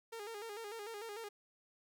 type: tone with vibrato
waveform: sawtooth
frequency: 433.1 Hz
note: A4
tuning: 27 cents flat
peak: -40 dBFS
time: 0.12-1.29 s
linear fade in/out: 10 ms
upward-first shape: square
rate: 6.7 Hz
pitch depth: 93 cents each way
effects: none